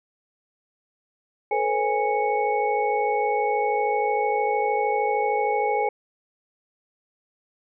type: tone cluster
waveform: sine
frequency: 431.7 / 484.7 / 538 / 825 / 2214 Hz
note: A4 / B4 / C5 / G#5 / C#7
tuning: -33 / -32 / +48 / -12 / -3 cents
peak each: -26 / -29 / -30 / -23 / -32 dBFS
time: 1.51-5.89 s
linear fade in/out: 5 ms
effects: none